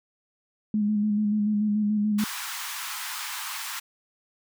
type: tone with vibrato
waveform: sine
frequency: 209.8 Hz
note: G#3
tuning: 18 cents sharp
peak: -21 dBFS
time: 0.74-2.24 s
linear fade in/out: 2 ms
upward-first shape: square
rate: 6.9 Hz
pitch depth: 26 cents each way
type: high-pass noise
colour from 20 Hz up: pink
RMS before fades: -34 dBFS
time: 2.18-3.8 s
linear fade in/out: 10 ms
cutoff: 900 Hz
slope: 48 dB/octave
effects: none